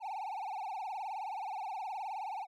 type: tone with vibrato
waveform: triangle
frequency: 815 Hz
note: G#5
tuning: 33 cents flat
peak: -35 dBFS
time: 0-2.47 s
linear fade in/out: 50 ms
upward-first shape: triangle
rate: 19 Hz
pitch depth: 210 cents each way
effects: none